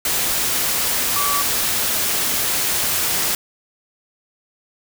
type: tone in noise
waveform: sine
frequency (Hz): 1149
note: D6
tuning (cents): -38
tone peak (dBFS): -21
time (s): 1.16-1.42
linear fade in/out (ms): 2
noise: white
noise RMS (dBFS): -20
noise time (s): 0.05-3.35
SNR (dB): -4
effects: none